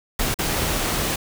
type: noise with dropouts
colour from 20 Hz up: pink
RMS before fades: -23 dBFS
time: 0.19-1.16 s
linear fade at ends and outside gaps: 5 ms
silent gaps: 0.343-0.388 s
effects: none